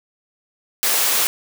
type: high-pass noise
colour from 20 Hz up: white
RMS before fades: -18 dBFS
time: 0.83-1.27 s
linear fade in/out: 0 ms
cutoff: 410 Hz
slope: 12 dB/octave
effects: none